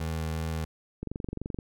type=tone with vibrato; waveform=25% pulse; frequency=80 Hz; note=D#2; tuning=49 cents sharp; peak=-26 dBFS; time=0-0.65 s; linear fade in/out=5 ms; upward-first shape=sine; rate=2.7 Hz; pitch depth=10 cents each way
type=click train; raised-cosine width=3 ms; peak=-21 dBFS; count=14; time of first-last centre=1.03-1.588 s; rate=23.3 Hz
effects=none